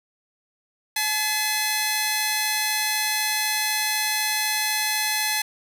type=tone pair together; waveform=10% pulse; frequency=856 / 2036 Hz; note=A5 / C7; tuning=-48 / -48 cents; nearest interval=octave + minor third; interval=1500 cents; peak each=-16 dBFS; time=0.96-5.42 s; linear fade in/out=5 ms; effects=none